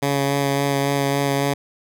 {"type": "tone with vibrato", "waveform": "10% pulse", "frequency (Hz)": 140, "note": "C#3", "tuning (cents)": 18, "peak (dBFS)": -10, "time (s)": [0.02, 1.54], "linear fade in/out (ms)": 10, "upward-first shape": "sine", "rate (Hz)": 3.6, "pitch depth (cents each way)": 14, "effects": []}